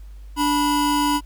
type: tone pair together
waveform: square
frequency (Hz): 291.5 / 980.5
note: D4 / B5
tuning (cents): -13 / -13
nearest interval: octave + major sixth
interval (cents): 2100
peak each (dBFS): -21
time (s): 0.36-1.21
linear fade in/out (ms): 50
effects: added 50 Hz sine -36 dBFS peak until 1.25 s + pink hiss -59 dBFS RMS until 1.25 s